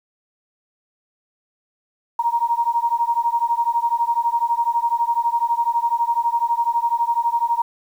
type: beating tone pair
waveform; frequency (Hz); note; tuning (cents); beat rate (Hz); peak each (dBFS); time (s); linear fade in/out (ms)
sine; 932.3 / 944.3; A#5 / A#5; 0 / +22; 12; -20; 2.19-7.62; 5
effects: 8-bit